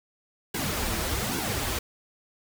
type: noise with flanger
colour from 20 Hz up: pink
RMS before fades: -29 dBFS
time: 0.54-1.79 s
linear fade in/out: 5 ms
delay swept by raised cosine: 1.6 to 7.5 ms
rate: 1.2 Hz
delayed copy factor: -0.95
effects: none